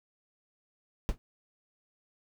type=noise with exponential decay; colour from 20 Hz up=brown; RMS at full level=-24 dBFS; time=1.09-1.18 s; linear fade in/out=0 ms; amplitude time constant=18 ms; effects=none